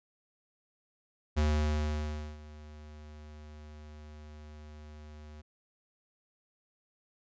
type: tone with ADSR envelope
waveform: square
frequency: 75.6 Hz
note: D#2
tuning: 49 cents flat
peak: -25 dBFS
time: 1.36-5.42 s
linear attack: 22 ms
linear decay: 990 ms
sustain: -22 dB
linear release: 15 ms
effects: resampled to 16000 Hz